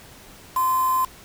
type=tone with quantisation; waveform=sine; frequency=1034 Hz; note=C6; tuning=21 cents flat; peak=-18 dBFS; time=0.56-1.05 s; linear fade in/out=5 ms; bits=5; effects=pink hiss -46 dBFS RMS until 1.24 s